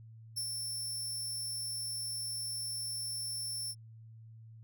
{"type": "tone with ADSR envelope", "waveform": "20% pulse", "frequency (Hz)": 5380, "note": "E8", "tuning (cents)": 34, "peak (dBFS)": -28, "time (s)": [0.36, 3.75], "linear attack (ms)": 17, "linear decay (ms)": 77, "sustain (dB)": -3, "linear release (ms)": 50, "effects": ["added 112 Hz sine -50 dBFS peak until 4.63 s"]}